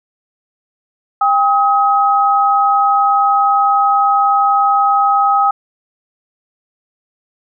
sine tone pair together, 799 / 1268.3 Hz, G5 / D#6, +33 / +33 cents, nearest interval minor sixth, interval 800 cents, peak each -12 dBFS, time 1.21-5.51 s, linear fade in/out 5 ms, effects none

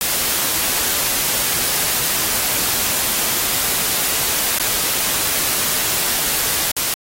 white noise with dropouts, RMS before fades -19 dBFS, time 0.01-6.94 s, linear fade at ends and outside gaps 1 ms, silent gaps 4.586-4.597 / 6.715-6.765 s, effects AAC 48 kbps

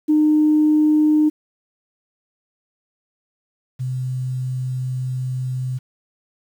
sine tone pair in turn, 304.9 / 128.19 Hz, D#4 / C3, -35 / -35 cents, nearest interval octave + minor third, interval 1500 cents, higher first, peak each -11 / -21 dBFS, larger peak first, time 0.08-1.3 / 3.79-5.79 s, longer second, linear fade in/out 20 ms, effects tanh soft clip ceiling -7 dBFS + 8-bit

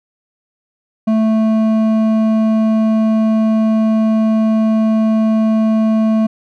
triangle tone with hard clipping, 220 Hz, A3, in tune, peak -12 dBFS, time 1.07-6.27 s, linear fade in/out 10 ms, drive 12 dB, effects none

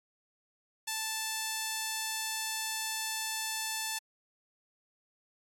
5% pulse tone, 880 Hz, A5, in tune, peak -21 dBFS, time 0.87-3.99 s, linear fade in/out 10 ms, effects AAC 64 kbps

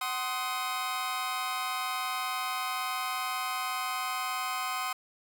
sawtooth chord, C diminished, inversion second, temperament just, 753.5 / 1046.5 / 1255.8 Hz, Gb5 / C6 / Eb6, +31 / 0 / +16 cents, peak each -33 / -31 / -31 dBFS, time 0.01-4.93 s, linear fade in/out 5 ms, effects none

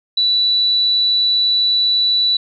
sine tone, 3954 Hz, B7, 1 cent sharp, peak -12 dBFS, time 0.17-2.37 s, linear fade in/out 5 ms, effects none

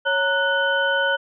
sine tone cluster, 553 / 925 / 1477 / 3056 Hz, C#5 / A#5 / F#6 / G7, -4 / -14 / -3 / -45 cents, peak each -23 / -27 / -20 / -28 dBFS, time 0.05-1.17 s, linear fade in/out 20 ms, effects none

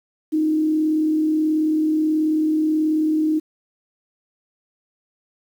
sine tone with frequency modulation, 311.1 Hz, D#4, in tune, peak -16 dBFS, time 0.32-3.4 s, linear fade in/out 20 ms, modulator 38.5 Hz, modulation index 0.26, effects 8-bit

